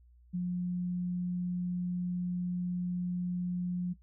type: tone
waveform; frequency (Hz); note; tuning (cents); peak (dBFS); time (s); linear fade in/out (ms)
sine; 178.4; F3; +37; -30; 0.33-3.94; 20
effects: noise-tail reverb RT60 0.1 s tail -18 dB re dry + added 60 Hz sine -57 dBFS peak until 4.02 s